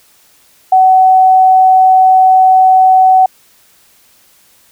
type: tone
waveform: sine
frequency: 752 Hz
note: F#5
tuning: 28 cents sharp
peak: -3 dBFS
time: 0.72-3.26 s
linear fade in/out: 5 ms
effects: white hiss -48 dBFS RMS until 4.71 s